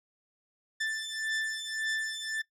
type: beating tone pair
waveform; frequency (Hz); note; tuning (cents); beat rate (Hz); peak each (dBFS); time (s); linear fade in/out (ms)
sawtooth; 1765 / 1766.8; A6 / A6; +5 / +7; 1.8; -31; 0.8-2.42; 10
effects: noise-tail reverb RT60 0.1 s tail -17 dB re dry + low-pass 8000 Hz 12 dB/octave